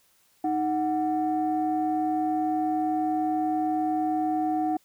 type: tone pair together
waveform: sine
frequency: 311.1 / 739.9 Hz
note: D#4 / F#5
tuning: 0 / 0 cents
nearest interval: octave + minor third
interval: 1500 cents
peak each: -25 dBFS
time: 0.44-4.77 s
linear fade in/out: 5 ms
effects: tanh soft clip ceiling -17 dBFS + white hiss -64 dBFS RMS until 4.84 s